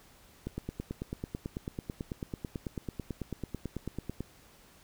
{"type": "click train", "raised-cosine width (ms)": 3, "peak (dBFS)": -22, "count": 35, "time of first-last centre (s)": [0.47, 4.206], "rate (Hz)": 9.1, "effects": ["pink hiss -59 dBFS RMS until 4.83 s"]}